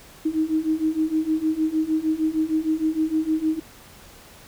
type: beating tone pair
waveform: sine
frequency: 311.4 / 317.9 Hz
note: D#4 / D#4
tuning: +2 / +37 cents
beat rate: 6.5 Hz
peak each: -24 / -22 dBFS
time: 0.25-3.6 s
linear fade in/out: 10 ms
effects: pink hiss -47 dBFS RMS until 4.47 s